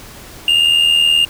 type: tone with amplitude modulation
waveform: triangle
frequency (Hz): 2816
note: F7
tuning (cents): +14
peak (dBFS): -5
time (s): 0.48-1.25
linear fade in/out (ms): 2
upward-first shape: sine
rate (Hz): 79.3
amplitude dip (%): 60
effects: pink hiss -36 dBFS RMS until 1.29 s